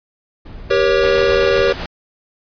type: noise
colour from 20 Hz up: brown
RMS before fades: -32 dBFS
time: 0.45-1.63 s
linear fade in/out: 10 ms
type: chord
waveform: square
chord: G diminished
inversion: none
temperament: equal with one note detuned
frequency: 392 / 477.1 / 554.4 Hz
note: G4 / Bb4 / Db5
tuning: 0 / +40 / 0 cents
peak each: -17 dBFS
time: 0.7-1.73 s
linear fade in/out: 10 ms
type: noise with tremolo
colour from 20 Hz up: pink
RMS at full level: -25 dBFS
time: 1.03-1.86 s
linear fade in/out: 2 ms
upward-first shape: sine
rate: 7.8 Hz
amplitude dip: 40%
effects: resampled to 11025 Hz